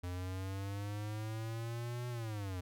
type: linear two-way sweep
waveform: square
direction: up then down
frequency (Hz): 88.2 to 122.9 to 88.2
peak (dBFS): -39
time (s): 0.03-2.61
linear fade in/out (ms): 10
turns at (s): 2.09
effects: none